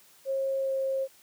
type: tone with pitch glide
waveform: sine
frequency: 539 to 535.6 Hz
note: C#5 to C5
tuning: -49 to +40 cents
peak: -26 dBFS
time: 0.25-1.08 s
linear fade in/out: 50 ms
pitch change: -11 cents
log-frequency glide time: 0.6-0.72 s
effects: white hiss -58 dBFS RMS until 1.22 s + high-pass 100 Hz 12 dB/octave